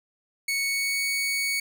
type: tone with pitch glide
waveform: sawtooth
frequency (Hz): 2217 to 2230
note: C#7 to C#7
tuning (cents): 0 to +10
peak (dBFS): -21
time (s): 0.48-1.6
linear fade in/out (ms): 5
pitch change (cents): +10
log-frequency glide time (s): 0.61-1.06
effects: none